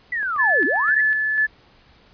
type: linear two-way sweep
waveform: sine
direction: down then up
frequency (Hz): 2003 to 249.9 to 2003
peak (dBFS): -21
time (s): 0.12-1.01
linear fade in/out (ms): 5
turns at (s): 0.65
type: click train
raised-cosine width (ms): 0.5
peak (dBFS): -25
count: 6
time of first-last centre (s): 0.23-0.891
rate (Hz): 7.56
type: tone with tremolo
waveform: sine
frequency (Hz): 1731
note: A6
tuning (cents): -29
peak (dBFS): -15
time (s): 0.38-1.47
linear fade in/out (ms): 20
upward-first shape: square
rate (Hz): 2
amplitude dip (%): 35
effects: pink hiss -53 dBFS RMS until 2.13 s + resampled to 11025 Hz